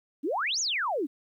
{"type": "exponential two-way sweep", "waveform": "sine", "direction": "up then down", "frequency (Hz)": [254.4, 7040, 254.4], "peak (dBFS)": -26, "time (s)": [0.23, 1.07], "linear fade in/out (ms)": 20, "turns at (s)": 0.6, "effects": ["11-bit"]}